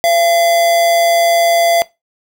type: tone with amplitude modulation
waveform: square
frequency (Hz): 680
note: F5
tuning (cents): -46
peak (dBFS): -9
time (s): 0.04-1.82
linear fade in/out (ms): 0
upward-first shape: sine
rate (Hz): 162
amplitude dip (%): 30
effects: noise-tail reverb RT60 0.2 s tail -19 dB re dry